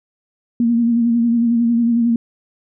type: tone with vibrato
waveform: sine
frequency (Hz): 234.2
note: A#3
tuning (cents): +8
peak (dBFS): -12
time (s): 0.6-2.16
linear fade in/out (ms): 2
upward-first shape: sine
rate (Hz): 11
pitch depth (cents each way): 38
effects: none